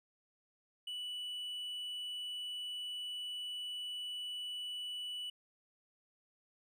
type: tone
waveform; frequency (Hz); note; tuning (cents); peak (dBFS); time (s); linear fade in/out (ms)
triangle; 2960; F#7; 0; -38; 0.87-5.3; 5
effects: none